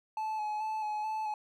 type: tone with vibrato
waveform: triangle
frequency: 859 Hz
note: A5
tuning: 42 cents flat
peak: -30 dBFS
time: 0.17-1.34 s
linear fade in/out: 2 ms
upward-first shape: square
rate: 2.3 Hz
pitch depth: 22 cents each way
effects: none